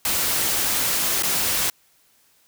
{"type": "noise with dropouts", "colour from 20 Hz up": "white", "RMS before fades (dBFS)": -22, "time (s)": [0.05, 1.7], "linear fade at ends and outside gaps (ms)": 2, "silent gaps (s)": [1.224, 1.233], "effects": ["white hiss -60 dBFS RMS until 2.47 s"]}